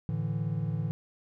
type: chord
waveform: triangle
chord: A suspended fourth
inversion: none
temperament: just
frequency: 110 / 146.67 / 165 Hz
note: A2 / D3 / E3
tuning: 0 / -2 / +2 cents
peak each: -31 dBFS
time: 0.09-0.91 s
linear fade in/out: 0 ms
effects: none